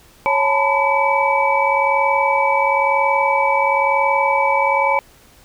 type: tone cluster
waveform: sine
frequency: 552 / 865 / 906 / 1004 / 2291 Hz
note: C#5 / A5 / A#5 / B5 / D7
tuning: -7 / -30 / -50 / +28 / -44 cents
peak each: -20 dBFS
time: 0.26-4.99 s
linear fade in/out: 0 ms
effects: pink hiss -49 dBFS RMS until 5.44 s